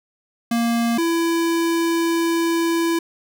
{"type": "tone pair in turn", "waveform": "square", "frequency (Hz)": [233.3, 333.9], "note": ["A#3", "E4"], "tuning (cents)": [2, 22], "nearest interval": "tritone", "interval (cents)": 620, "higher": "second", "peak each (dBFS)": -18, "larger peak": "neither", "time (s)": [[0.51, 0.98], [0.98, 2.99]], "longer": "second", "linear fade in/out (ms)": 5, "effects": []}